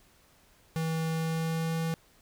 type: tone with pitch glide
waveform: square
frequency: 161.7 to 163.39 Hz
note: E3 to E3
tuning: -33 to -15 cents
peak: -29 dBFS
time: 0.76-1.94 s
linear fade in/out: 0 ms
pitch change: +18 cents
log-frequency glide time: 1.1-1.77 s
effects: pink hiss -62 dBFS RMS until 2.21 s